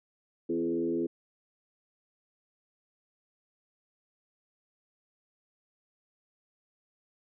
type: tone with frequency modulation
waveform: sine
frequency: 337.8 Hz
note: E4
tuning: 42 cents sharp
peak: -27 dBFS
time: 0.49-1.07 s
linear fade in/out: 10 ms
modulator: 82.7 Hz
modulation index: 1.1
effects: none